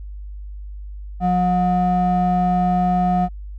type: ring-modulated tone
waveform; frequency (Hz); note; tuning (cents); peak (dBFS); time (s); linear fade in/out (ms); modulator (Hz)
triangle; 271.1; C#4; -38; -10; 1.2-3.29; 50; 451
effects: added 50 Hz sine -30 dBFS peak until 3.58 s